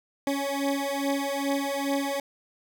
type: beating tone pair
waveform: 20% pulse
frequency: 277.2 / 279.6 Hz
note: C#4 / C#4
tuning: 0 / +15 cents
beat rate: 2.4 Hz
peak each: -24 dBFS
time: 0.27-2.2 s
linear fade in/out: 2 ms
effects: none